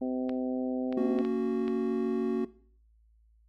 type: harmonic tone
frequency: 128.1 Hz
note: C3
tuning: 36 cents flat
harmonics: 2 / 3 / 4 / 5 / 6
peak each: -30 / -40 / -38 / -42 / -45 dBFS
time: 0.01-1.22 s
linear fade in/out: 10 ms
type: clicks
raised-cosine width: 0.3 ms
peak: -26 dBFS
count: 5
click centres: 0.294 / 0.926 / 1.188 / 1.25 / 1.68 s
type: chord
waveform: triangle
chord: F# major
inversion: first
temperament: equal with one note detuned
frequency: 230.8 / 277.2 / 370 Hz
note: A#3 / C#4 / F#4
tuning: -17 / 0 / 0 cents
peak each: -28 / -32 / -27 dBFS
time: 0.97-2.45 s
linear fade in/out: 5 ms
effects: noise-tail reverb RT60 0.5 s tail -18 dB re dry + added 55 Hz sine -60 dBFS peak until 3.48 s